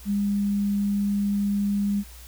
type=tone; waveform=sine; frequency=202.3 Hz; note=G#3; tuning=45 cents flat; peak=-21 dBFS; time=0.05-2.04 s; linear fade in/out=50 ms; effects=added 60 Hz sine -43 dBFS peak until 2.27 s + white hiss -48 dBFS RMS until 2.27 s